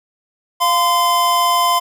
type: tone pair together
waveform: square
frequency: 696.7 / 1027 Hz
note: F5 / C6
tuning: -4 / -33 cents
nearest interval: perfect fifth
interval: 671 cents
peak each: -20 / -14 dBFS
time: 0.6-1.8 s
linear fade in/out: 20 ms
effects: none